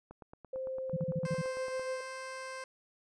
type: click train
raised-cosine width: 1 ms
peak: -35 dBFS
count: 16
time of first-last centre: 0.11-1.795 s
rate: 8.9 Hz
type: tone with pitch glide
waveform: sine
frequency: 523.3 to 516.4 Hz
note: C5 to C5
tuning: 0 to -23 cents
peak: -35 dBFS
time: 0.53-2.01 s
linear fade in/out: 5 ms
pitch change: -23 cents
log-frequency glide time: 0.87-1.33 s
type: tone bursts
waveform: sine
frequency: 162.3 Hz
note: E3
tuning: 27 cents flat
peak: -30 dBFS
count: 7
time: 0.93-1.416 s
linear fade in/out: 5 ms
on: 36 ms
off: 39 ms
type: tone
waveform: 15% pulse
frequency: 523.3 Hz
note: C5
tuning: in tune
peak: -34 dBFS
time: 1.25-2.64 s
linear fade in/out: 2 ms
effects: resampled to 22050 Hz